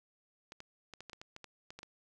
clicks, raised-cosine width 0.2 ms, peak -30 dBFS, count 12, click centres 0.521 / 0.604 / 0.937 / 1.006 / 1.097 / 1.132 / 1.215 / 1.364 / 1.443 / 1.705 / 1.79 / 1.831 s, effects none

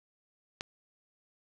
click, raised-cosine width 0.2 ms, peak -18 dBFS, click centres 0.609 s, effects none

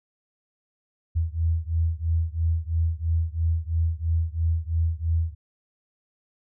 sine beating tone pair, 81 / 84 Hz, E2 / E2, -30 / +33 cents, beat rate 3 Hz, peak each -24 / -25 dBFS, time 1.15-5.35 s, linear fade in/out 20 ms, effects none

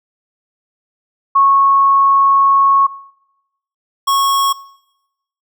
sine / square tone pair in turn, 1100 / 1100 Hz, C#6 / C#6, -14 / -14 cents, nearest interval unison, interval 0 cents, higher neither, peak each -7 / -12 dBFS, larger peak first, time 1.35-2.87 / 4.07-4.53 s, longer first, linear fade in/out 10 ms, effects noise-tail reverb RT60 0.9 s tail -22 dB re dry

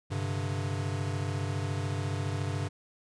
square chord, G suspended fourth, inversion none, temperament equal with one note detuned, 98 / 130.81 / 145.06 Hz, G2 / C3 / D3, 0 / 0 / -21 cents, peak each -33 / -37 / -37 dBFS, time 0.1-2.69 s, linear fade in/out 20 ms, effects resampled to 22050 Hz

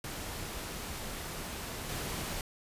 pink noise with level steps, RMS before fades -40 / -37 dBFS, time 0.04-2.41 s, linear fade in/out 2 ms, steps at 1.89 s, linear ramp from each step 5 ms, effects resampled to 32000 Hz

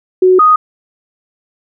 sine tone pair in turn, 370 / 1244.5 Hz, F#4 / D#6, 0 / 0 cents, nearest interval octave + major sixth, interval 2100 cents, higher second, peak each -4 dBFS, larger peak neither, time 0.22-0.39 / 0.39-0.56 s, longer neither, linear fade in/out 5 ms, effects none

